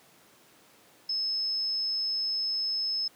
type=tone; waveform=sine; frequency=5200 Hz; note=E8; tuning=24 cents flat; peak=-27 dBFS; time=1.09-3.08 s; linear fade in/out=5 ms; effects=pink hiss -58 dBFS RMS until 3.15 s + high-pass 200 Hz 12 dB/octave